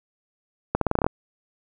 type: accelerating click train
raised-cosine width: 1 ms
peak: -6 dBFS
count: 9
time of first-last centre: 0.75-1.065 s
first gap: 63 ms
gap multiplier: 0.86
effects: none